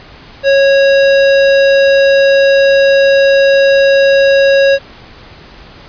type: tone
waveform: square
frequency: 550 Hz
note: C#5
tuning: 14 cents flat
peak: -6 dBFS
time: 0.43-4.79 s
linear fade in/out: 50 ms
effects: pink hiss -36 dBFS RMS until 5.88 s + resampled to 11025 Hz